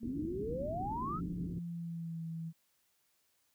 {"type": "exponential sweep", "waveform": "sine", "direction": "up", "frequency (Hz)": [220, 1356], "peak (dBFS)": -36, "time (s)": [0, 1.21], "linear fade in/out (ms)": 50}
{"type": "low-pass noise", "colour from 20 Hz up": "white", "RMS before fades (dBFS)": -42, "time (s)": [0.03, 1.59], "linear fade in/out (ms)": 2, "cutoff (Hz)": 340, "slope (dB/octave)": 48}
{"type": "tone with pitch glide", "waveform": "sine", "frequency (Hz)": [175.5, 163.75], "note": ["F3", "E3"], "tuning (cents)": [9, -11], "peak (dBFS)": -38, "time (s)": [1.13, 2.53], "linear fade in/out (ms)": 50, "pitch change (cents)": -120, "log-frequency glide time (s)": [1.29, 2.23]}
{"effects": ["white hiss -75 dBFS RMS until 3.54 s"]}